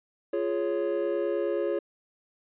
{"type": "chord", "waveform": "triangle", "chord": "Db major", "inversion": "first", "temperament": "just", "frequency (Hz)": [346.5, 415.8, 554.4], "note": ["F4", "Ab4", "Db5"], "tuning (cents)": [-14, 2, 0], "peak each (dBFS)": -28, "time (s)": [0.33, 1.79], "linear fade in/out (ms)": 5, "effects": ["resampled to 8000 Hz"]}